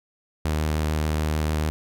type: tone with vibrato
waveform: sawtooth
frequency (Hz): 77.1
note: D#2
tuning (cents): -15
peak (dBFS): -18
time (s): 0.45-1.7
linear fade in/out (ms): 0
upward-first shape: triangle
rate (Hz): 6.8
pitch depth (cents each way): 16
effects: none